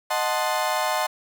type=chord; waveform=35% pulse; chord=D# diminished seventh; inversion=none; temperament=equal; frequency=622.3 / 740 / 880 / 1046.5 Hz; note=D#5 / F#5 / A5 / C6; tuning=0 / 0 / 0 / 0 cents; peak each=-26 dBFS; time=0.1-1.07 s; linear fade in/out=10 ms; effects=none